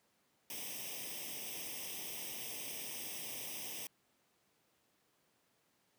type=noise with comb filter; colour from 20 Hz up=white; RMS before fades=-44 dBFS; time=0.5-3.87 s; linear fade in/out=2 ms; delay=0.35 ms; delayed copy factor=+0.9; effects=pink hiss -75 dBFS RMS until 5.98 s + high-pass 150 Hz 12 dB/octave